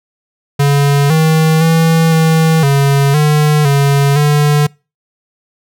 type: tone with pitch steps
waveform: square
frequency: 141.8 / 158.9 / 163.2 / 160.9 / 139.6 / 150.5 / 140.4 / 147.6 Hz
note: C#3 / D#3 / E3 / E3 / C#3 / D3 / C#3 / D3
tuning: +40 / +37 / -17 / -42 / +13 / +43 / +22 / +9 cents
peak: -8 dBFS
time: 0.59-4.67 s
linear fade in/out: 10 ms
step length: 510 ms
effects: noise-tail reverb RT60 0.3 s tail -26 dB re dry